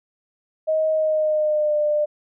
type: tone with pitch glide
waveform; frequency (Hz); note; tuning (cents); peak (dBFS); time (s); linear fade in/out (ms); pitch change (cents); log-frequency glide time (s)
sine; 629 to 598.2; D#5 to D5; +19 to +32; -17; 0.67-2.06; 20; -87; 0.92-1.78
effects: none